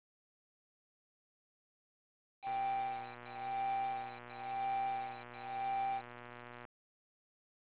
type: tone with tremolo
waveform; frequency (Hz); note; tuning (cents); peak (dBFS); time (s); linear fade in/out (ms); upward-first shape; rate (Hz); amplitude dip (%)
triangle; 784; G5; 0; -31; 2.42-6.02; 50; sine; 0.96; 95
type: click train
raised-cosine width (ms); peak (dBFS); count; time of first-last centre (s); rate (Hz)
0.5; -35; 507; 2.47-6.652; 121
effects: resampled to 8000 Hz + 9-bit